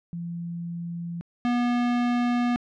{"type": "tone pair in turn", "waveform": ["sine", "square"], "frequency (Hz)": [170.7, 242.3], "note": ["F3", "B3"], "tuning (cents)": [-39, -33], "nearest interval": "tritone", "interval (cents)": 606, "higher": "second", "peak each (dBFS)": [-30, -22], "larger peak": "second", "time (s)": [[0.13, 1.21], [1.45, 2.56]], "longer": "second", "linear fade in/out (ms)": 0, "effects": ["low-pass 3000 Hz 12 dB/octave"]}